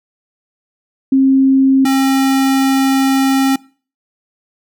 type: tone pair in turn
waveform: sine / square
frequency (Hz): 267.6 / 268.7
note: C4 / C4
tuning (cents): +39 / +46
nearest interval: unison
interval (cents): 7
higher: second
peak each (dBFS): -7 / -11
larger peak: first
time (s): 1.12-1.85 / 1.85-3.56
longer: second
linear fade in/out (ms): 5
effects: noise-tail reverb RT60 0.4 s tail -23 dB re dry